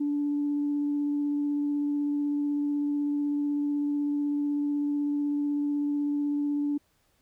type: tone with vibrato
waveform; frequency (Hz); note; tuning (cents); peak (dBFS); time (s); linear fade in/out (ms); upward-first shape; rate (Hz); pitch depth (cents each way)
sine; 290; D4; -22; -24; 0-6.78; 10; sine; 16; 8
effects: tanh soft clip ceiling -20 dBFS + pink hiss -69 dBFS RMS until 7.21 s